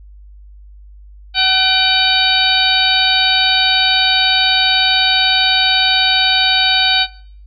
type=harmonic tone with a mistuned harmonic; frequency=756 Hz; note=F#5; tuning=37 cents sharp; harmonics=1 / 2 / 3 / 4 / 5 / 6; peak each=-21 / -19 / -19 / -17 / -16 / -17 dBFS; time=1.34-7.07 s; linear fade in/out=50 ms; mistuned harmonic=3; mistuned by=+79 cents; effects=noise-tail reverb RT60 0.5 s tail -18 dB re dry + added 50 Hz sine -36 dBFS peak until 7.46 s